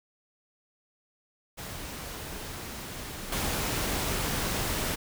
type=noise with level steps; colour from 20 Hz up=pink; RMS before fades=-39 / -30 dBFS; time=1.57-4.96 s; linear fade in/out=20 ms; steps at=3.32 s; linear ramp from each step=5 ms; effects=none